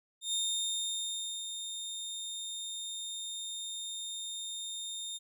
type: tone with ADSR envelope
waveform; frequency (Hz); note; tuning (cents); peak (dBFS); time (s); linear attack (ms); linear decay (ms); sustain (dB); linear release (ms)
25% pulse; 3652; A#7; -36; -26; 0.21-5.19; 120; 1100; -8; 28
effects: none